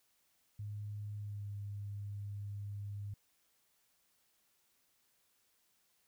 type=tone with pitch glide; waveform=sine; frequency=103.83 to 101.63 Hz; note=G#2 to G#2; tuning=0 to -37 cents; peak=-40 dBFS; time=0.59-3.14 s; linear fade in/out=5 ms; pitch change=-37 cents; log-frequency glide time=1.17-1.48 s; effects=white hiss -75 dBFS RMS until 6.07 s